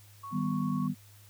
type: tone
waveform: sine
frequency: 1108.7 Hz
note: C#6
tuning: in tune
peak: -39 dBFS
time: 0.23-0.88 s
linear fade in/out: 10 ms
type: chord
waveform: sine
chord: Eb augmented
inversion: none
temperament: equal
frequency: 155.56 / 196 / 246.9 Hz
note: Eb3 / G3 / B3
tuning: 0 / 0 / 0 cents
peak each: -33 / -32 / -32 dBFS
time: 0.31-0.95 s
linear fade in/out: 50 ms
effects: added 102 Hz sine -54 dBFS peak until 1.29 s + white hiss -59 dBFS RMS until 1.29 s